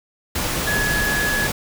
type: tone in noise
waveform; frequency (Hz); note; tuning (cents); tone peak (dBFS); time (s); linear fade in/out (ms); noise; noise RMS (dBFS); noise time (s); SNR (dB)
sine; 1688; G#6; +28; -20; 0.67-1.47; 5; pink; -23; 0.35-1.52; 0
effects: none